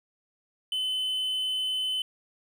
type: tone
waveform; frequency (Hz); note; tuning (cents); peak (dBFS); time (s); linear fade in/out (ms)
triangle; 3036; F#7; +44; -25; 0.72-2.02; 2
effects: none